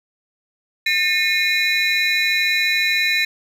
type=tone cluster; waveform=triangle; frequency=1803 / 2155 / 2461 / 3957 Hz; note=A6 / C#7 / D#7 / B7; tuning=+42 / -49 / -20 / +3 cents; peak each=-20 dBFS; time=0.86-3.25 s; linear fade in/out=5 ms; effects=none